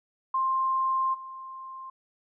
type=tone with level steps; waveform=sine; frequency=1054 Hz; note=C6; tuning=12 cents sharp; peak=-23 / -38 dBFS; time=0.34-1.9 s; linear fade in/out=5 ms; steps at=1.13 s; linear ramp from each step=20 ms; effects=none